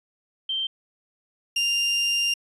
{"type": "tone pair in turn", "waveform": ["sine", "30% pulse"], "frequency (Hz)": [3136, 2794], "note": ["G7", "F7"], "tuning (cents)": [0, 0], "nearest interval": "major second", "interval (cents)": 200, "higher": "first", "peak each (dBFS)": [-24, -18], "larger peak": "second", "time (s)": [[0.49, 0.67], [1.56, 2.34]], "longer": "second", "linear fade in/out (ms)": 5, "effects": ["resampled to 24000 Hz"]}